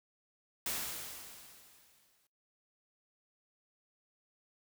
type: noise with exponential decay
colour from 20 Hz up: white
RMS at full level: -35 dBFS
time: 0.66-2.27 s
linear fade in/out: 2 ms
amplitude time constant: 350 ms
effects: noise-tail reverb RT60 0.3 s tail -23 dB re dry